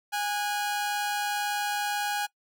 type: tone pair together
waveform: sawtooth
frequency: 822 / 1465.6 Hz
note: G#5 / F#6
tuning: -18 / -17 cents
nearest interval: minor seventh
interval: 1001 cents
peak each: -24 / -32 dBFS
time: 0.12-2.27 s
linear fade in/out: 20 ms
effects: noise-tail reverb RT60 0.1 s tail -21 dB re dry